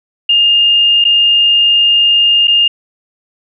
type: tone with dropouts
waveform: sine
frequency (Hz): 2823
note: F7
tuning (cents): +18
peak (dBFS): -6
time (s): 0.29-2.68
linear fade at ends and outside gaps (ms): 5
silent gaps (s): 1.042-1.05 / 2.473-2.479
effects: none